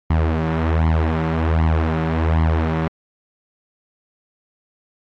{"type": "tone with flanger", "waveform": "sawtooth", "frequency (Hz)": 80.3, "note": "E2", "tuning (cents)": -45, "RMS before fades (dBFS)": -18, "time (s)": [0.1, 2.88], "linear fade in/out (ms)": 5, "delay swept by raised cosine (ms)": [0.96, 5.56], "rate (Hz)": 1.3, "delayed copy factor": 0.7, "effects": ["low-pass 2000 Hz 12 dB/octave", "AAC 32 kbps"]}